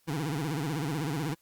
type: tone with vibrato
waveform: 25% pulse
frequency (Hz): 150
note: D3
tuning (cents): +37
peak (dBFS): -26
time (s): 0.07-1.35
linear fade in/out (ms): 20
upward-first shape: sine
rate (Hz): 16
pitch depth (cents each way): 180
effects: white hiss -68 dBFS RMS until 1.41 s + Opus 48 kbps